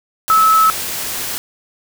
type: tone in noise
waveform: sine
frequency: 1300 Hz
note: E6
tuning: 24 cents flat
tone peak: -8 dBFS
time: 0.3-0.7 s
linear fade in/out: 0 ms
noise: white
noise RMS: -23 dBFS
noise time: 0.28-1.38 s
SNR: +12 dB
effects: none